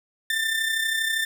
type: tone with amplitude modulation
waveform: 30% pulse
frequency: 1788 Hz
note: A6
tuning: 27 cents sharp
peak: -18 dBFS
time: 0.3-1.25 s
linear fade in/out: 2 ms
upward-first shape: sine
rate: 32.5 Hz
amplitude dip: 50%
effects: none